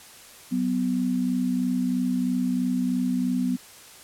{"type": "tone pair together", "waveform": "sine", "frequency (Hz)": [186.44, 249.5], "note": ["F#3", "B3"], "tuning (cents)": [13, 18], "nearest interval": "perfect fourth", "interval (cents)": 505, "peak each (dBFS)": [-27, -23], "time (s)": [0.51, 3.57], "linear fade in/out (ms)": 20, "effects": ["white hiss -47 dBFS RMS until 4.03 s", "low-pass 12000 Hz 12 dB/octave"]}